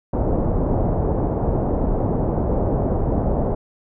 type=low-pass noise; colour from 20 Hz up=pink; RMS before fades=-20 dBFS; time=0.13-3.55 s; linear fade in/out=5 ms; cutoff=760 Hz; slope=24 dB/octave; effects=none